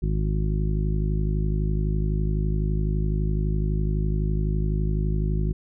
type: harmonic tone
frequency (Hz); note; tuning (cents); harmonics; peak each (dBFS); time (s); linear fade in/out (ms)
51.91; G#1; 0; 1 / 2 / 3 / 4 / 5 / 6 / 7; -23 / -30 / -27 / -34 / -42 / -41 / -36; 0.02-5.53; 10
effects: none